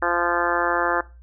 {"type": "harmonic tone", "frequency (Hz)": 173.3, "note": "F3", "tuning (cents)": -13, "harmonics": [2, 3, 4, 5, 6, 7, 8, 9, 10], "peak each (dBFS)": [-28, -28, -28, -28, -28, -28, -28, -28, -28], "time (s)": [0.02, 1.01], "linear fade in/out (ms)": 5, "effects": ["noise-tail reverb RT60 0.3 s tail -19 dB re dry", "added 60 Hz sine -43 dBFS peak until 1.22 s"]}